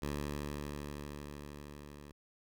10% pulse tone with level ramp, 72.8 Hz, D2, 15 cents flat, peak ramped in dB -27 to -42 dBFS, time 0.02-2.12 s, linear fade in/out 5 ms, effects none

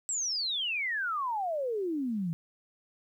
sine exponential sweep, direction down, 7902 to 158.6 Hz, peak -29 dBFS, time 0.09-2.33 s, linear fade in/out 0 ms, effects 11-bit

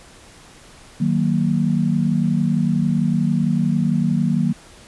sine chord, D# minor, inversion none, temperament just, 155.56 / 186.68 / 233.3 Hz, D#3 / F#3 / A#3, 0 / +16 / +2 cents, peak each -20 dBFS, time 1-4.53 s, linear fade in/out 10 ms, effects pink hiss -45 dBFS RMS until 4.87 s + resampled to 24000 Hz

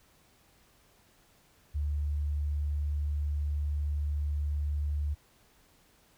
sine tone, 73.42 Hz, D2, in tune, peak -28 dBFS, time 1.74-5.15 s, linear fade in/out 20 ms, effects pink hiss -64 dBFS RMS until 6.17 s

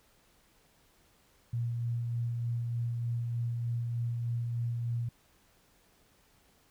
sine tone with tremolo, 118.2 Hz, A#2, 24 cents sharp, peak -29 dBFS, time 1.53-5.09 s, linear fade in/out 5 ms, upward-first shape sine, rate 3.3 Hz, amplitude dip 25%, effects pink hiss -66 dBFS RMS until 6.7 s

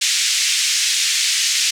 white band-pass noise, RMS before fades -18 dBFS, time 0.01-1.71 s, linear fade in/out 10 ms, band 2100 to 7300 Hz, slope 24 dB/octave, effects none

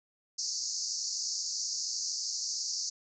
white band-pass noise, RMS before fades -35 dBFS, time 0.38-2.9 s, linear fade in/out 10 ms, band 4500 to 6800 Hz, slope 96 dB/octave, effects none

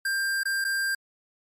square tone with dropouts, 1589 Hz, G6, 23 cents sharp, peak -25 dBFS, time 0.05-0.95 s, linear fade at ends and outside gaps 5 ms, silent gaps 0.434-0.454 / 0.643-0.648 s, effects MP3 64 kbps

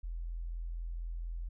sine tone, 42.12 Hz, E1, 38 cents sharp, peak -36 dBFS, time 0.03-1.49 s, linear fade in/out 10 ms, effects none

